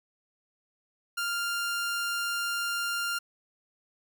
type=tone; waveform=sawtooth; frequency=1396.9 Hz; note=F6; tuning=in tune; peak=-25 dBFS; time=1.17-3.19 s; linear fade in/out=10 ms; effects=none